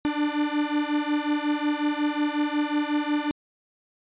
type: beating tone pair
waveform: 45% pulse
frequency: 293.7 / 299.2 Hz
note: D4 / D4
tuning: 0 / +32 cents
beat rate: 5.5 Hz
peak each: -26 dBFS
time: 0.05-3.31 s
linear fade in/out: 0 ms
effects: resampled to 8000 Hz